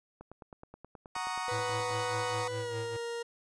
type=click train; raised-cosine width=1 ms; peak=-33 dBFS; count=17; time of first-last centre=0.21-1.907 s; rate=9.43 Hz
type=chord; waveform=35% pulse; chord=D# minor seventh; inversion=first; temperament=equal; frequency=740 / 932.3 / 1108.7 / 1244.5 Hz; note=F#5 / A#5 / C#6 / D#6; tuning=0 / 0 / 0 / 0 cents; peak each=-38 / -36 / -38 / -39 dBFS; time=1.15-2.48 s; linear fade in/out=5 ms
type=tone with pitch glide; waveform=40% pulse; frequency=493.9 to 468.6 Hz; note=B4 to A#4; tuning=0 to +9 cents; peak=-34 dBFS; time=1.48-3.23 s; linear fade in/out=10 ms; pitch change=-91 cents; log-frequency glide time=2.57-2.77 s
type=tone with tremolo; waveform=square; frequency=110 Hz; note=A2; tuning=in tune; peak=-37 dBFS; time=1.51-2.97 s; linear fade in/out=10 ms; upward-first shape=sine; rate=4.9 Hz; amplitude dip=75%
effects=resampled to 22050 Hz